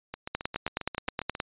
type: two click trains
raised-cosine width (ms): 0.3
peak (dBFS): -19 / -12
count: 10 / 11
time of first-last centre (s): 0.14-1.351 / 0.35-1.402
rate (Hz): 7.43 / 9.51
effects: resampled to 8000 Hz